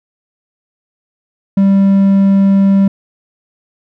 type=tone; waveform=triangle; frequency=196 Hz; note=G3; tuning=in tune; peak=-4 dBFS; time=1.57-2.88 s; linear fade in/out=5 ms; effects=none